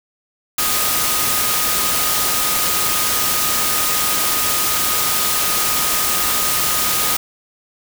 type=tone in noise; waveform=sine; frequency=1244.5 Hz; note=D#6; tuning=in tune; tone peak=-26 dBFS; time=0.58-7.17 s; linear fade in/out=5 ms; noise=white; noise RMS=-18 dBFS; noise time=0.58-7.17 s; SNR=-11 dB; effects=none